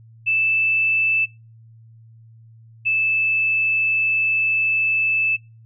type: tone pair in turn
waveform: sine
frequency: 2637 / 2627 Hz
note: E7 / E7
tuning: 0 / -7 cents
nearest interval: unison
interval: 7 cents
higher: first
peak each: -16 dBFS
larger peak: neither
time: 0.26-1.26 / 2.85-5.37 s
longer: second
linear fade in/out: 20 ms
effects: noise-tail reverb RT60 0.3 s tail -25 dB re dry + added 113 Hz sine -44 dBFS peak until 5.65 s